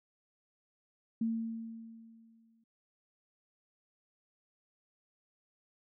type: tone with exponential decay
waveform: sine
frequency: 226.6 Hz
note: A#3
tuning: 49 cents flat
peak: -28 dBFS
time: 1.21-2.64 s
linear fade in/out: 5 ms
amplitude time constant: 310 ms
effects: none